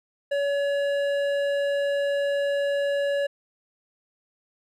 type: tone with hard clipping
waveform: triangle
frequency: 566 Hz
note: C#5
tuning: 36 cents sharp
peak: -24 dBFS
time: 0.31-3.27 s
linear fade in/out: 10 ms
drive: 14 dB
effects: none